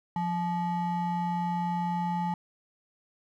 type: ring-modulated tone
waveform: triangle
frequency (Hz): 519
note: C5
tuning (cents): -14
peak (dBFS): -22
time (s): 0.16-2.34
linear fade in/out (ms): 2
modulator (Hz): 343
effects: none